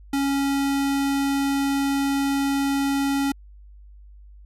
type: tone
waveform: square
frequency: 277.2 Hz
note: C#4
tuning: in tune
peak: -21 dBFS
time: 0.13-3.32 s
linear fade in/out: 5 ms
effects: added 50 Hz sine -43 dBFS peak until 4.45 s + resampled to 32000 Hz